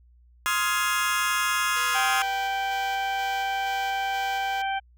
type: chord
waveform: 30% pulse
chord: F minor seventh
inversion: second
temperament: just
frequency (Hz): 1047.7 / 1257.2 / 1396.9 / 1676.3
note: C6 / Eb6 / F6 / Ab6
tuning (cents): +2 / +18 / 0 / +16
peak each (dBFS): -26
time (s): 0.46-2.22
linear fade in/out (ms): 0
type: tone with tremolo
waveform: 5% pulse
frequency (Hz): 490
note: B4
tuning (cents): -14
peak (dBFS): -25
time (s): 1.76-4.62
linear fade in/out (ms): 5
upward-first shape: square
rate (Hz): 2.1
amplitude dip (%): 25
type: harmonic tone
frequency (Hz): 780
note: G5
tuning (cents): -9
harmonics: 1 / 2 / 3 / 4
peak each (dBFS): -26 / -32 / -36 / -38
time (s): 1.94-4.8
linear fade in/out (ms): 20
effects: added 60 Hz sine -53 dBFS peak until 4.97 s